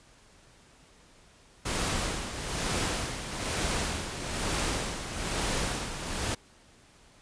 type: noise with tremolo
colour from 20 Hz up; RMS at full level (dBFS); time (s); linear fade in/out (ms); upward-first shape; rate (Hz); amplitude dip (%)
pink; -29; 1.65-6.35; 10; sine; 1.1; 60
effects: pink hiss -58 dBFS RMS until 7.21 s + resampled to 22050 Hz